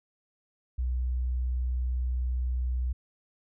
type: tone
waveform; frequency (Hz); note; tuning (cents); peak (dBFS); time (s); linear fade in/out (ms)
sine; 62.3; B1; +16; -26; 0.78-2.93; 10
effects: none